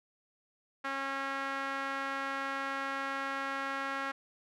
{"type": "tone with band-pass filter", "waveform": "sawtooth", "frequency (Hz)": 272.8, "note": "C#4", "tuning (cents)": -28, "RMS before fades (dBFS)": -36, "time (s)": [0.84, 4.12], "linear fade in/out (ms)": 10, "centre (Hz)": 1500, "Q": 1.8, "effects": []}